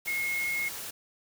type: tone in noise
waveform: sine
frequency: 2161 Hz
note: C#7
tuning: 45 cents flat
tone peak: -28 dBFS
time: 0.07-0.69 s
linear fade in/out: 10 ms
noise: white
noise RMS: -39 dBFS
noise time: 0.05-0.91 s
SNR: +8 dB
effects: none